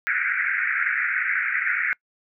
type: band-pass noise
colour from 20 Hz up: pink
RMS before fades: -24 dBFS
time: 0.07-1.93 s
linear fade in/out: 0 ms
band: 1400 to 2300 Hz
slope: 96 dB/octave
effects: noise-tail reverb RT60 0.1 s tail -24 dB re dry